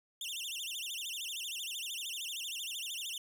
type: tone with vibrato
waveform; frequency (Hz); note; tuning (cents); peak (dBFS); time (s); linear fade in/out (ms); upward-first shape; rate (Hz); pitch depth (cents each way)
sawtooth; 3136; G7; 0; -35; 0.21-3.18; 2; sine; 13; 270
effects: none